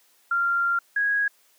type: tone pair in turn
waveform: sine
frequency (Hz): 1387 / 1653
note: F6 / G#6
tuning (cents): -12 / -9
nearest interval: minor third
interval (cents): 303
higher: second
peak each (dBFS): -20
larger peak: neither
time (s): 0.31-0.79 / 0.96-1.28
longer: first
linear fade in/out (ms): 5
effects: white hiss -61 dBFS RMS until 1.58 s + high-pass 300 Hz 12 dB/octave